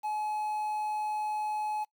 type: tone with quantisation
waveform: triangle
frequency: 850 Hz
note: G#5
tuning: 40 cents sharp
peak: -28 dBFS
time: 0.03-1.85 s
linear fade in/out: 20 ms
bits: 9
effects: noise-tail reverb RT60 0.1 s tail -23 dB re dry